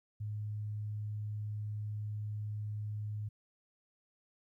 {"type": "tone", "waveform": "sine", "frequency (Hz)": 105.5, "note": "G#2", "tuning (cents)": 28, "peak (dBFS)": -36, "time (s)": [0.2, 3.29], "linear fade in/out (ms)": 10, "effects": ["13-bit"]}